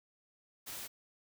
white noise, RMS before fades -44 dBFS, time 0.66-0.88 s, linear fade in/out 20 ms, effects none

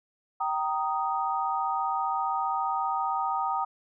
sine chord, Eb major, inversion first, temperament equal with one note detuned, 777.2 / 932.3 / 1244.5 Hz, G5 / Bb5 / Eb6, -15 / 0 / 0 cents, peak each -30 dBFS, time 0.4-3.65 s, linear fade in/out 10 ms, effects none

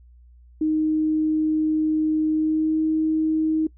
sine tone with pitch glide, 311.1 to 314.9 Hz, D#4 to D#4, 0 to +21 cents, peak -18 dBFS, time 0.61-3.67 s, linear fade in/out 5 ms, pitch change +21 cents, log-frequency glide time 2.31-2.8 s, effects noise-tail reverb RT60 0.1 s tail -21 dB re dry + added 60 Hz sine -47 dBFS peak until 3.77 s

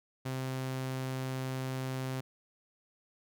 sawtooth tone, 130.81 Hz, C3, in tune, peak -30 dBFS, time 0.25-2.21 s, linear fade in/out 10 ms, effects none

